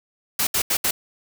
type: noise bursts at uneven times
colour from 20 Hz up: white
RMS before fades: -21 dBFS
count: 4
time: 0.39-0.47 / 0.54-0.62 / 0.7-0.77 / 0.84-0.91 s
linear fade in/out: 5 ms
effects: none